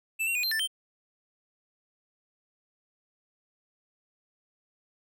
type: tone with pitch steps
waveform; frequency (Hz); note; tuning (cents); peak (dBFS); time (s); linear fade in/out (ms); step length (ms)
square; 2645 / 2741 / 2470 / 4147 / 1772 / 3127; E7 / F7 / D#7 / C8 / A6 / G7; +5 / -33 / -13 / -16 / +12 / -5; -27; 0.19-0.676; 20; 81
effects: none